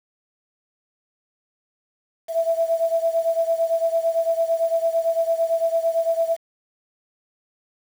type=beating tone pair; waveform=sine; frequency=659.3 / 668.2 Hz; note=E5 / E5; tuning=0 / +23 cents; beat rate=8.9 Hz; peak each=-20 / -23 dBFS; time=2.28-6.37 s; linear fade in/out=50 ms; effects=7-bit